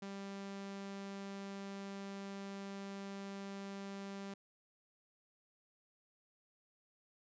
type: tone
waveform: sawtooth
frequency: 197.3 Hz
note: G3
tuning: 11 cents sharp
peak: -40 dBFS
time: 0.02-4.34 s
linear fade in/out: 5 ms
effects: resampled to 16000 Hz